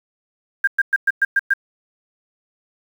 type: tone bursts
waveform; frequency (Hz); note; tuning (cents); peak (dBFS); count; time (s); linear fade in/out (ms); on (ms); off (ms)
sine; 1600; G6; +35; -12; 7; 0.64-1.538; 5; 34; 110
effects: 7-bit